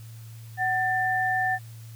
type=tone pair together; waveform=sine; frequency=748.8 / 1781 Hz; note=F#5 / A6; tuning=+20 / +21 cents; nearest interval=octave + minor third; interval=1501 cents; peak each=-25 dBFS; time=0.57-1.59 s; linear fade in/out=50 ms; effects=added 113 Hz sine -40 dBFS peak until 1.95 s + white hiss -54 dBFS RMS until 1.95 s